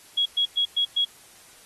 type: tone bursts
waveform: sine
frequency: 3322 Hz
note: G#7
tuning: in tune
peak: -19 dBFS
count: 5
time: 0.17-1.05 s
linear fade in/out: 10 ms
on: 88 ms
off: 110 ms
effects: white hiss -51 dBFS RMS until 1.65 s + AAC 32 kbps